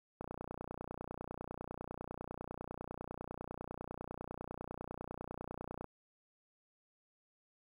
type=click train; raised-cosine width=1 ms; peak=-29 dBFS; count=170; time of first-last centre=0.21-5.843 s; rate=30 Hz; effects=10-bit